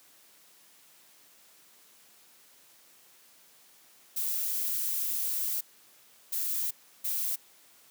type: noise bursts at uneven times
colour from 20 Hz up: violet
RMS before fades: -31 dBFS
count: 3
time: 4.16-5.61 / 6.32-6.71 / 7.04-7.36 s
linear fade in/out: 10 ms
effects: white hiss -59 dBFS RMS until 7.9 s + high-pass 150 Hz 12 dB/octave